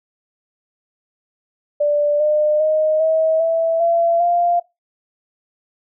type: tone with pitch steps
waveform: sine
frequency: 587.3 / 604.2 / 621.5 / 639.3 / 657.7 / 676.6 / 696 Hz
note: D5 / D5 / D#5 / D#5 / E5 / E5 / F5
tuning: 0 / +49 / -2 / +47 / -4 / +45 / -6 cents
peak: -13 dBFS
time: 1.8-4.6 s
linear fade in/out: 10 ms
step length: 400 ms
effects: noise-tail reverb RT60 0.2 s tail -20 dB re dry